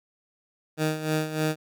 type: tone with tremolo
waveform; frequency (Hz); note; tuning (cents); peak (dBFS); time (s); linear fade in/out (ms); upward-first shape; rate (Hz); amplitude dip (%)
15% pulse; 155.56; D#3; 0; -16; 0.77-1.56; 50; sine; 3.3; 70
effects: none